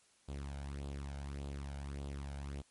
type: tone with flanger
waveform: sawtooth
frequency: 70 Hz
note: C#2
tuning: 18 cents sharp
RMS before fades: -43 dBFS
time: 0.28-2.62 s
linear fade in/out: 10 ms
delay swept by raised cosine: 0.25 to 1.35 ms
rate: 1.7 Hz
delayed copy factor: +0.6
effects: white hiss -69 dBFS RMS until 2.7 s + MP3 48 kbps